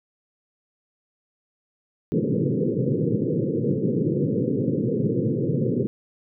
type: band-pass noise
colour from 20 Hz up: pink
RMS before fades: -23 dBFS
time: 2.12-5.87 s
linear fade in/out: 0 ms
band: 110 to 510 Hz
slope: 96 dB/octave
effects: none